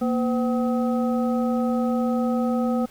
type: harmonic tone with a mistuned harmonic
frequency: 254.5 Hz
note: C4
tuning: 48 cents flat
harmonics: 1 / 2 / 3 / 5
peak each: -21 / -27 / -31 / -35 dBFS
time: 0.01-2.86 s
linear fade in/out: 10 ms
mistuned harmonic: 1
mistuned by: -140 cents
effects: pink hiss -50 dBFS RMS until 2.9 s